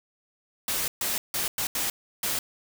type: noise bursts at uneven times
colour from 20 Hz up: white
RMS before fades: -28 dBFS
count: 6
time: 0.68-0.88 / 1.01-1.18 / 1.34-1.48 / 1.58-1.67 / 1.75-1.9 / 2.23-2.39 s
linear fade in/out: 2 ms
effects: none